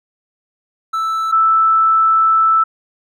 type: tone pair in turn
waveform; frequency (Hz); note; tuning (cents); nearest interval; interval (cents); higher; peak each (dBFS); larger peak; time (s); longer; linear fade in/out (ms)
triangle / sine; 1318.5 / 1318.5; E6 / E6; 0 / 0; unison; 0; neither; -14 / -9; second; 0.93-1.32 / 1.32-2.64; second; 10
effects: none